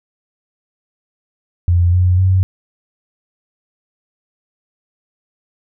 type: tone with pitch steps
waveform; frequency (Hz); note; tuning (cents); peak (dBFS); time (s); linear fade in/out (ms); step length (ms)
sine; 87.3 / 90.43 / 93.67; F2 / F#2 / F#2; 0 / -39 / +22; -9; 1.68-2.43; 0; 250
effects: none